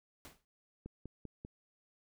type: noise with exponential decay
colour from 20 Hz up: pink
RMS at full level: -48 dBFS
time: 0.25-0.45 s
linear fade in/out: 0 ms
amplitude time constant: 42 ms
type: click train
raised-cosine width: 3 ms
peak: -32 dBFS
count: 4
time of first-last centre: 0.86-1.449 s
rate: 5.09 Hz
effects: none